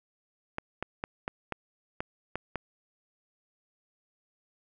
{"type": "clicks", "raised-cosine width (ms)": 0.5, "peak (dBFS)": -17, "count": 8, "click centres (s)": [0.584, 0.826, 1.039, 1.279, 1.523, 2.005, 2.356, 2.557], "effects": []}